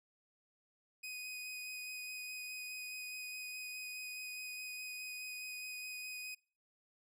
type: tone with vibrato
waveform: sawtooth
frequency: 2497 Hz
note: D#7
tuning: 6 cents sharp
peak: -40 dBFS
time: 1.03-6.35 s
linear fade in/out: 10 ms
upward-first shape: sine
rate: 4.8 Hz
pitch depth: 9 cents each way
effects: noise-tail reverb RT60 0.4 s tail -24 dB re dry